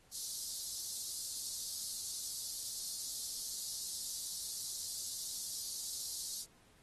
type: high-pass noise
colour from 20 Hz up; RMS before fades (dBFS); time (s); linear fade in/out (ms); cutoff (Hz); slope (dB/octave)
pink; -42; 0.11-6.46; 50; 4100; 48
effects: pink hiss -67 dBFS RMS until 6.82 s + AAC 32 kbps